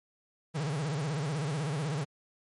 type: tone with vibrato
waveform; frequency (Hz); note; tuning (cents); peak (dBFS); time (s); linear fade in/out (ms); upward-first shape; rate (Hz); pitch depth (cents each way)
45% pulse; 148.8; D3; +23; -30; 0.54-2.05; 20; sine; 16; 180
effects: MP3 48 kbps